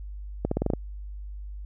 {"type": "accelerating click train", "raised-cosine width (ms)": 2, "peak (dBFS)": -11, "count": 7, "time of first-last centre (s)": [0.45, 0.736], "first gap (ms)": 64, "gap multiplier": 0.88, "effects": ["added 50 Hz sine -35 dBFS peak until 1.65 s"]}